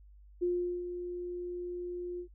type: tone with ADSR envelope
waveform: sine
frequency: 354 Hz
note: F4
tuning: 23 cents sharp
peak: -26 dBFS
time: 0.41-2.28 s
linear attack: 20 ms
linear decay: 400 ms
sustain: -9 dB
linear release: 87 ms
effects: noise-tail reverb RT60 0.1 s tail -19 dB re dry + added 50 Hz sine -53 dBFS peak until 2.34 s